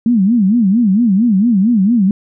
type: tone with vibrato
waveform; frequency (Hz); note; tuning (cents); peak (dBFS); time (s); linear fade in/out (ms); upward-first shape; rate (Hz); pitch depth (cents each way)
sine; 213.7; G#3; +50; -8; 0.06-2.11; 2; sine; 4.4; 240
effects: none